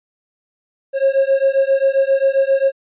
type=beating tone pair; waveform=triangle; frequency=538 / 545.5 Hz; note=C5 / C#5; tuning=+48 / -28 cents; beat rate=7.5 Hz; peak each=-13 dBFS; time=0.93-2.72 s; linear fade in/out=50 ms; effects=tanh soft clip ceiling -3 dBFS + resampled to 8000 Hz